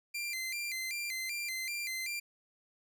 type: tone with vibrato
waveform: sawtooth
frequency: 2217 Hz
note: C#7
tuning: in tune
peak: -32 dBFS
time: 0.14-2.2 s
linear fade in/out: 10 ms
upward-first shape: square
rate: 2.6 Hz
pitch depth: 120 cents each way
effects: none